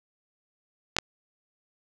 clicks, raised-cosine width 0.2 ms, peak -6 dBFS, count 2, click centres 0.966 / 0.986 s, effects none

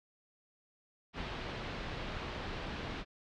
pink low-pass noise, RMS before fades -41 dBFS, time 1.13-3.05 s, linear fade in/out 50 ms, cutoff 4000 Hz, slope 24 dB/octave, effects none

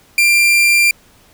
40% pulse tone, 2378 Hz, D7, 21 cents sharp, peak -8 dBFS, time 0.18-0.91 s, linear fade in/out 2 ms, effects pink hiss -49 dBFS RMS until 1.33 s

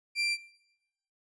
30% pulse tone, 2363 Hz, D7, 10 cents sharp, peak -24 dBFS, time 0.15-0.38 s, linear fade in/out 50 ms, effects noise-tail reverb RT60 0.9 s tail -19 dB re dry + resampled to 22050 Hz

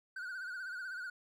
triangle tone with vibrato, 1490 Hz, F#6, 12 cents sharp, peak -38 dBFS, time 0.16-1.1 s, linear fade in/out 5 ms, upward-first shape sine, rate 16 Hz, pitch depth 80 cents each way, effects none

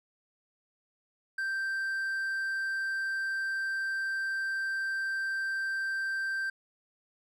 triangle tone, 1568 Hz, G6, in tune, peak -28 dBFS, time 1.38-6.5 s, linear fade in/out 5 ms, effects none

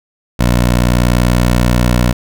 15% pulse tone, 60.5 Hz, B1, 35 cents flat, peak -3 dBFS, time 0.39-2.13 s, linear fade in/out 10 ms, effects none

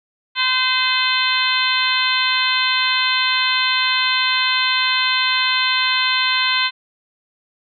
harmonic tone with a mistuned harmonic, 514 Hz, C5, 31 cents flat, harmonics 2 / 3 / 4 / 5 / 6 / 7 / 8, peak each -23 / -23 / -23 / -23 / -23 / -23 / -23 dBFS, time 0.35-6.71 s, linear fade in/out 50 ms, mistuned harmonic 7, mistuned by -18 cents, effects none

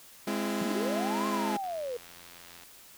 sawtooth chord, Ab augmented, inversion none, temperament equal with one note detuned, 207.7 / 261.6 / 336.2 Hz, Ab3 / C4 / E4, 0 / 0 / +34 cents, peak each -28 / -32 / -31 dBFS, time 0.27-1.57 s, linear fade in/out 5 ms
sine linear two-way sweep, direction up then down, 159.9 to 1074 to 466.1 Hz, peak -32 dBFS, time 0.61-1.97 s, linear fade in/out 5 ms, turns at 1.27 s
click train, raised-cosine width 0.2 ms, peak -32 dBFS, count 87, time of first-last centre 1.64-2.634 s, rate 86.5 Hz
effects white hiss -53 dBFS RMS until 2.97 s

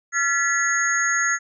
sine tone cluster, 1374 / 1716 / 1965 / 6590 Hz, F6 / A6 / B6 / G#8, -29 / -44 / -9 / -14 cents, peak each -24 dBFS, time 0.12-1.39 s, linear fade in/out 50 ms, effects none

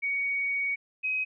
sine tone pair in turn, 2242 / 2529 Hz, C#7 / D#7, +19 / +28 cents, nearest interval major second, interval 209 cents, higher second, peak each -26 dBFS, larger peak neither, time 0.02-0.76 / 1.03-1.25 s, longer first, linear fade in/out 20 ms, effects none

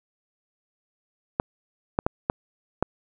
clicks, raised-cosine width 1 ms, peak -7 dBFS, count 5, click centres 1.399 / 1.989 / 2.065 / 2.299 / 2.826 s, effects none

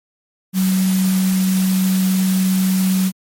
sine tone in noise, 188 Hz, F#3, 28 cents sharp, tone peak -13 dBFS, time 0.53-3.12 s, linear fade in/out 50 ms, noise white, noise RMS -27 dBFS, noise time 0.53-3.12 s, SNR +11 dB, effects MP3 64 kbps

